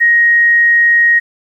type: tone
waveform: sine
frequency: 1878 Hz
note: A#6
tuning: 12 cents sharp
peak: -6 dBFS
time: 0-1.2 s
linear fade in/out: 20 ms
effects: 8-bit